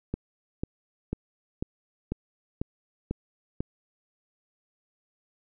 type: click train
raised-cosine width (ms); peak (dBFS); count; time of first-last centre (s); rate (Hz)
3; -16; 8; 0.14-3.605; 2.02
effects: none